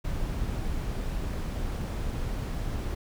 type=noise; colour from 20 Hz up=brown; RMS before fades=-31 dBFS; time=0.04-2.95 s; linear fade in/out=10 ms; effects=none